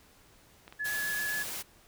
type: clicks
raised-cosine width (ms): 0.3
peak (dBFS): -31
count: 2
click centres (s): 0.679 / 0.725
type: tone with vibrato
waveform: sine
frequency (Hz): 1700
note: G#6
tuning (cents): +40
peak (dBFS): -31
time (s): 0.79-1.44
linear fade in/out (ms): 20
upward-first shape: square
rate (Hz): 7.5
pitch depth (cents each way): 10
type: noise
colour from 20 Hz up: white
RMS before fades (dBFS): -38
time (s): 0.84-1.63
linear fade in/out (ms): 20
effects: pink hiss -60 dBFS RMS until 1.87 s